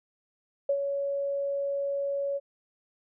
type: tone with ADSR envelope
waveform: sine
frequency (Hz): 560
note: C#5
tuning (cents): +18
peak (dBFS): -21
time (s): 0.69-2.4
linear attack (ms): 5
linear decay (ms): 71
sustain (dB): -6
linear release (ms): 36
effects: none